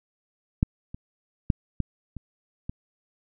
clicks, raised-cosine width 5 ms, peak -7 / -24 / -7 / -13 / -24 / -19 dBFS, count 6, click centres 0.629 / 0.945 / 1.502 / 1.803 / 2.167 / 2.695 s, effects none

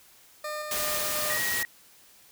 20% pulse tone with tremolo, 605 Hz, D#5, 49 cents flat, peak -27 dBFS, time 0.44-1.38 s, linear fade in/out 5 ms, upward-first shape square, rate 2.8 Hz, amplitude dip 25%
white noise, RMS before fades -30 dBFS, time 0.71-1.63 s, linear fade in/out 2 ms
sine tone, 1897 Hz, A#6, 30 cents sharp, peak -29 dBFS, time 1.3-1.65 s, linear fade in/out 0 ms
effects white hiss -56 dBFS RMS until 2.31 s

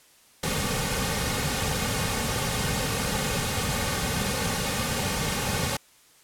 pink noise with comb filter, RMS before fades -27 dBFS, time 0.43-5.77 s, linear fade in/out 5 ms, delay 3 ms, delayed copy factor -0.65, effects white hiss -57 dBFS RMS until 6.23 s + low-pass 12000 Hz 12 dB/octave

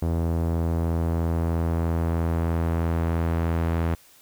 sawtooth tone with low-pass filter sweep, 83.1 Hz, E2, 15 cents sharp, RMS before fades -24 dBFS, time 0.02-3.95 s, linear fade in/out 5 ms, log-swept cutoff 720 to 2000 Hz, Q 0.71, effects white hiss -54 dBFS RMS until 4.21 s

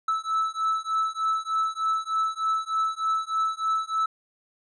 triangle beating tone pair, 1308 / 1311.3 Hz, E6 / E6, -14 / -9 cents, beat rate 3.3 Hz, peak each -25 dBFS, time 0.08-4.06 s, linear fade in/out 5 ms, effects resampled to 22050 Hz

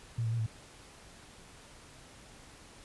sine tone with pitch steps, 116.1 / 112.4 / 116.6 / 110.8 Hz, A#2 / A2 / A#2 / A2, -7 / +37 / +1 / +13 cents, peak -29 dBFS, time 0.18-0.464 s, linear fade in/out 5 ms, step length 71 ms, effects pink hiss -54 dBFS RMS until 2.84 s + resampled to 24000 Hz

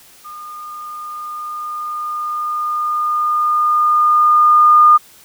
sine tone with level ramp, 1217 Hz, D#6, 39 cents flat, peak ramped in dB -30 to -4 dBFS, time 0.24-4.98 s, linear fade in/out 20 ms, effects white hiss -45 dBFS RMS until 5.24 s

